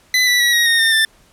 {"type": "tone with pitch steps", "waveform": "25% pulse", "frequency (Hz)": [2006, 1965.9, 1926.5, 1888, 1850.2, 1813.1, 1776.8], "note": ["B6", "B6", "B6", "A#6", "A#6", "A#6", "A6"], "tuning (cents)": [26, -8, -44, 22, -13, -49, 16], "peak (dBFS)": -8, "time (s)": [0.14, 1.05], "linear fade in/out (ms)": 2, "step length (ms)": 130, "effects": ["pink hiss -52 dBFS RMS until 1.32 s", "low-pass 12000 Hz 12 dB/octave"]}